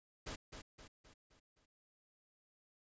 pink noise with echo, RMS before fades -45 dBFS, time 0.26-0.36 s, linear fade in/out 10 ms, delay 260 ms, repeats 5, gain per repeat -6 dB, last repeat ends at 1.66 s, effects resampled to 16000 Hz

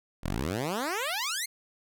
10% pulse exponential sweep, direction up, 36.87 to 2188 Hz, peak -21 dBFS, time 0.23-1.46 s, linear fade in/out 10 ms, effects none

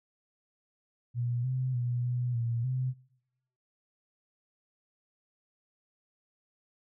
sine tone with pitch steps, 120.7 / 129 / 121.8 / 123.2 / 117.1 / 128.7 Hz, B2 / C3 / B2 / B2 / A#2 / C3, -39 / -24 / -24 / -4 / +8 / -28 cents, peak -28 dBFS, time 1.14-2.94 s, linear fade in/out 50 ms, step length 300 ms, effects noise-tail reverb RT60 0.9 s tail -23 dB re dry

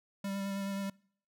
square tone with vibrato, 197 Hz, G3, 9 cents sharp, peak -35 dBFS, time 0.24-0.9 s, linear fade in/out 5 ms, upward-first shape sine, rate 9.4 Hz, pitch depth 16 cents each way, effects noise-tail reverb RT60 0.6 s tail -25 dB re dry

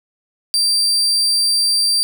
35% pulse tone, 4699 Hz, D8, in tune, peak -12 dBFS, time 0.54-2.03 s, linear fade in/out 0 ms, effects none

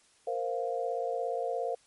sine chord, Bb suspended second, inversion none, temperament equal, 466.2 / 523.3 / 698.5 Hz, Bb4 / C5 / F5, 0 / 0 / 0 cents, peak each -34 dBFS, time 0.27-1.75 s, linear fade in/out 5 ms, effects white hiss -64 dBFS RMS until 1.86 s + MP3 48 kbps

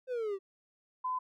triangle exponential sweep, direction down, 523.3 to 377.2 Hz, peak -30 dBFS, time 0.07-0.39 s, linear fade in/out 50 ms
sine tone, 1015 Hz, B5, 47 cents sharp, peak -31 dBFS, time 1.04-1.19 s, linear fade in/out 10 ms
effects none

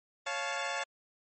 15% pulse chord, Db augmented, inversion none, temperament equal with one note detuned, 554.4 / 698.5 / 870.9 Hz, Db5 / F5 / A5, 0 / 0 / -18 cents, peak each -31 dBFS, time 0.26-0.84 s, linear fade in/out 10 ms, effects MP3 32 kbps

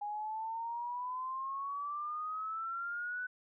sine exponential sweep, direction up, 821 to 1501 Hz, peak -36 dBFS, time 0.01-3.27 s, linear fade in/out 10 ms, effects none

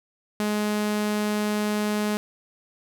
sawtooth tone, 210 Hz, G#3, 19 cents sharp, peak -19 dBFS, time 0.4-2.17 s, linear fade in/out 0 ms, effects none

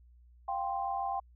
sine chord, F suspended second, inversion none, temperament just, 698.5 / 785.8 / 1047.7 Hz, F5 / G5 / C6, 0 / +4 / +2 cents, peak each -38 / -33 / -38 dBFS, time 0.48-1.2 s, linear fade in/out 5 ms, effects added 60 Hz sine -56 dBFS peak until 1.35 s

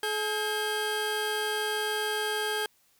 25% pulse tone pair together, 426.6 / 1610.6 Hz, G#4 / G6, +46 / +46 cents, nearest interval octave + major seventh, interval 2300 cents, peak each -27 dBFS, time 0.03-2.66 s, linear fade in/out 2 ms, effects white hiss -66 dBFS RMS until 2.99 s

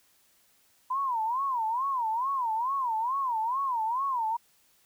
sine tone with vibrato, 985 Hz, B5, 5 cents flat, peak -26 dBFS, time 0.9-4.37 s, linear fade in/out 10 ms, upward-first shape sine, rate 2.3 Hz, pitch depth 210 cents each way, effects white hiss -65 dBFS RMS until 4.85 s

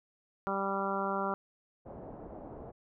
harmonic tone, 196 Hz, G3, in tune, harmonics 1 / 2 / 3 / 4 / 5 / 6 / 7, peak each -38 / -38 / -38 / -38 / -38 / -38 / -38 dBFS, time 0.47-1.34 s, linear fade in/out 0 ms
white low-pass noise, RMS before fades -46 dBFS, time 1.85-2.72 s, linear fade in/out 20 ms, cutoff 730 Hz, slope 24 dB/octave
effects none

